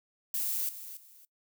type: noise with echo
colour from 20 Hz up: violet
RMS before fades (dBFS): -32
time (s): 0.34-0.69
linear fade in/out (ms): 2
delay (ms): 280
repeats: 2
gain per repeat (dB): -12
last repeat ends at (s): 1.25
effects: noise-tail reverb RT60 0.1 s tail -20 dB re dry